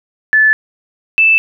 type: tone pair in turn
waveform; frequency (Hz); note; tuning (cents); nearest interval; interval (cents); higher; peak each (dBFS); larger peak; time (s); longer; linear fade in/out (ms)
sine; 1740 / 2639; A6 / E7; -20 / +1; perfect fifth; 721; second; -6; neither; 0.33-0.53 / 1.18-1.38; neither; 0
effects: none